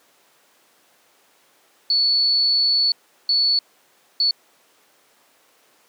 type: tone bursts at uneven times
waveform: sine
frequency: 4435 Hz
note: C#8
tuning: in tune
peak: -15 dBFS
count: 3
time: 1.9-2.92 / 3.29-3.59 / 4.2-4.31 s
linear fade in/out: 2 ms
effects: pink hiss -57 dBFS RMS until 5.88 s + high-pass 400 Hz 12 dB/octave

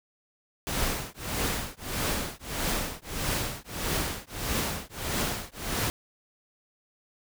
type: noise with tremolo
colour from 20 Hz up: pink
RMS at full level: -27 dBFS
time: 0.67-5.9 s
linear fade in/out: 0 ms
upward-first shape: triangle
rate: 1.6 Hz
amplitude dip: 100%
effects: none

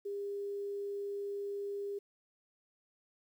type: tone with quantisation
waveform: sine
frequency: 402.9 Hz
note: G4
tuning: 48 cents sharp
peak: -36 dBFS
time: 0.05-1.99 s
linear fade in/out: 10 ms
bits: 11
effects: none

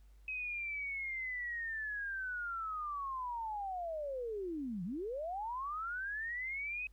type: linear two-way sweep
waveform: sine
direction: down then up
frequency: 2549 to 164.81 to 2549 Hz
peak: -37 dBFS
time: 0.28-6.87 s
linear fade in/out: 2 ms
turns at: 4.84 s
effects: added 50 Hz sine -57 dBFS peak until 6.92 s + pink hiss -75 dBFS RMS until 6.92 s

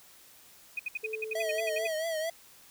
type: tone bursts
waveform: sine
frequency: 2489 Hz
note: D#7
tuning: in tune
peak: -30 dBFS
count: 13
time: 0.77-1.874 s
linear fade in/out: 5 ms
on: 24 ms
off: 66 ms
type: tone with pitch glide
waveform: sine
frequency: 437.6 to 440.9 Hz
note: A4 to A4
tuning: -9 to +4 cents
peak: -36 dBFS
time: 1.03-1.87 s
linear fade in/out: 10 ms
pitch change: +13 cents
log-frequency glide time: 1.36-1.75 s
type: tone with vibrato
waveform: square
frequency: 644 Hz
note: E5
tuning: 41 cents flat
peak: -31 dBFS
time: 1.35-2.3 s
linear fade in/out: 5 ms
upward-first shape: triangle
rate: 4.5 Hz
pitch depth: 82 cents each way
effects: white hiss -56 dBFS RMS until 2.7 s

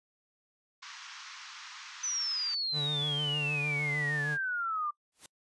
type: band-pass noise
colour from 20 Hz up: pink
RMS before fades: -47 dBFS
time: 0.82-2.55 s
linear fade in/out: 10 ms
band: 1000 to 6500 Hz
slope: 48 dB/octave
type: exponential sweep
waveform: sine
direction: down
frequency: 6090 to 1174.7 Hz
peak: -30 dBFS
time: 2.03-4.91 s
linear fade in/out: 10 ms
type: tone with vibrato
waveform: 45% pulse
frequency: 146.83 Hz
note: D3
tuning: in tune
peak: -34 dBFS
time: 2.72-4.38 s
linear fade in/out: 50 ms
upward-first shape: triangle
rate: 6.5 Hz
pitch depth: 45 cents each way
type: noise with exponential growth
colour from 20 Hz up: white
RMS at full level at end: -44 dBFS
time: 5.12-5.26 s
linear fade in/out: 2 ms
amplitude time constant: 29 ms
effects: noise-tail reverb RT60 0.1 s tail -26 dB re dry + resampled to 24000 Hz

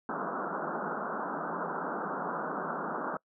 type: band-pass noise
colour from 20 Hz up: white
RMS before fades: -35 dBFS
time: 0.09-3.17 s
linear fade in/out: 2 ms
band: 160 to 1500 Hz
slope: 96 dB/octave
effects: noise-tail reverb RT60 0.1 s tail -25 dB re dry

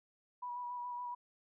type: tone with vibrato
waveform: sine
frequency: 976 Hz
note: B5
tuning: 21 cents flat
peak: -39 dBFS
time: 0.42-1.15 s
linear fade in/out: 10 ms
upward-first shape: square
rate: 7.1 Hz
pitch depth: 17 cents each way
effects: none

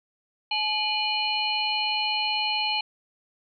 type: tone cluster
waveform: sine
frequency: 853 / 2442 / 2961 / 4203 Hz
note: G#5 / D#7 / F#7 / C8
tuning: +46 / -33 / +1 / +7 cents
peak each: -29 dBFS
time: 0.51-2.81 s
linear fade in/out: 5 ms
effects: none

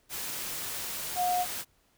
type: tone in noise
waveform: sine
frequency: 721 Hz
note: F#5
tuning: 45 cents flat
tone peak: -25 dBFS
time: 1.15-1.46 s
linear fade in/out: 50 ms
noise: white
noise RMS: -36 dBFS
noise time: 0.09-1.65 s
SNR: +8 dB
effects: pink hiss -68 dBFS RMS until 1.97 s

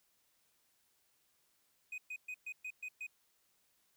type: tone bursts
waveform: triangle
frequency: 2500 Hz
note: D#7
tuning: 8 cents sharp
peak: -39 dBFS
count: 7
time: 1.92-3.067 s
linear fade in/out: 5 ms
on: 61 ms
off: 120 ms
effects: white hiss -75 dBFS RMS until 3.96 s

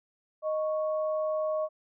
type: tone pair together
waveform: sine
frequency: 621.3 / 1107 Hz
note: D#5 / C#6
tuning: -3 / -3 cents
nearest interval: minor seventh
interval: 1000 cents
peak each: -27 / -37 dBFS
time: 0.42-1.69 s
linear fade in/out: 50 ms
effects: none

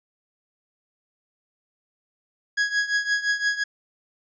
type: tone with tremolo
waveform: 45% pulse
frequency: 1661.2 Hz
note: G#6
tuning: in tune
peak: -18 dBFS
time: 2.57-3.64 s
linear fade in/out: 10 ms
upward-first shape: triangle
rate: 5.8 Hz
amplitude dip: 85%
effects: resampled to 16000 Hz

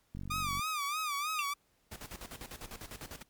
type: click train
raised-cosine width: 5 ms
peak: -30 dBFS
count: 22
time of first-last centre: 0.15-0.594 s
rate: 47.3 Hz
type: tone with vibrato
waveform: sawtooth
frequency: 1199 Hz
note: D6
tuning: 36 cents sharp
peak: -29 dBFS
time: 0.3-1.54 s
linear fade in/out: 10 ms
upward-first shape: sine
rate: 3.2 Hz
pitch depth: 110 cents each way
type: tone with exponential decay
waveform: sine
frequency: 2716 Hz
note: F7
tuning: 49 cents flat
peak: -27 dBFS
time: 1.39-1.46 s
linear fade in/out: 1 ms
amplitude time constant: 15 ms
type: noise with tremolo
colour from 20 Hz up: pink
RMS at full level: -44 dBFS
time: 1.91-3.23 s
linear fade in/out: 10 ms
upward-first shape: square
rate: 10 Hz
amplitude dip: 75%
effects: pink hiss -72 dBFS RMS until 3.29 s + MP3 96 kbps

